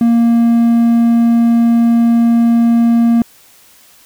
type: tone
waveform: triangle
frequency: 233.1 Hz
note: A#3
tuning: in tune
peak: -5 dBFS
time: 0.01-3.22 s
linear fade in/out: 2 ms
effects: white hiss -45 dBFS RMS until 4.05 s